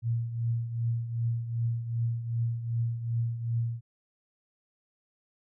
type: tone with tremolo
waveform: sine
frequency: 116.54 Hz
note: A#2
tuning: in tune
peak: -24 dBFS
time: 0.02-3.81 s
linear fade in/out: 50 ms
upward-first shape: triangle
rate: 2.6 Hz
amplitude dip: 70%
effects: none